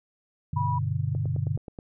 sine chord, G major, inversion none, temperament equal, 98 / 123.47 / 146.83 Hz, G2 / B2 / D3, 0 / 0 / 0 cents, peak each -29 dBFS, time 0.53-1.57 s, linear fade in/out 5 ms
sine tone, 976 Hz, B5, 21 cents flat, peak -27 dBFS, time 0.56-0.79 s, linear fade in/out 10 ms
click train, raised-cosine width 2 ms, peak -25 dBFS, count 7, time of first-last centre 1.15-1.788 s, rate 9.4 Hz
effects none

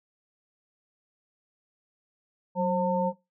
sine tone cluster, 185.9 / 532 / 903 Hz, F#3 / C5 / A5, +8 / +29 / +45 cents, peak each -27 dBFS, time 2.55-3.13 s, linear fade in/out 50 ms, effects noise-tail reverb RT60 0.2 s tail -17 dB re dry

